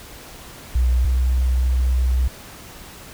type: tone pair in turn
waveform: sine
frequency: 61.74 / 63.22 Hz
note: B1 / B1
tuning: 0 / +41 cents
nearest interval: unison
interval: 41 cents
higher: second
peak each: -14 / -15 dBFS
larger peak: first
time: 0.75-1.05 / 1.05-2.28 s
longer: second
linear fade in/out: 5 ms
effects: pink hiss -40 dBFS RMS until 3.13 s